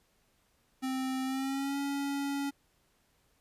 square tone with pitch glide, 261.6 to 280.4 Hz, C4 to C#4, 0 to +20 cents, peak -32 dBFS, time 0.82-2.51 s, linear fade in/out 20 ms, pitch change +120 cents, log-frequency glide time 1.24-1.78 s, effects pink hiss -71 dBFS RMS until 3.4 s + resampled to 32000 Hz

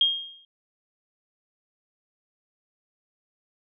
sine tone with exponential decay, 3235 Hz, G#7, 46 cents flat, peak -15 dBFS, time 0.01-0.45 s, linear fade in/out 2 ms, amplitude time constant 95 ms, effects none

